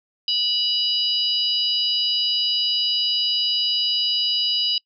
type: harmonic tone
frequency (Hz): 980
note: B5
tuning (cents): -14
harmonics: 3 / 4 / 5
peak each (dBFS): -22 / -26 / -23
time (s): 0.28-4.78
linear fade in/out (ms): 2
effects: noise-tail reverb RT60 0.1 s tail -25 dB re dry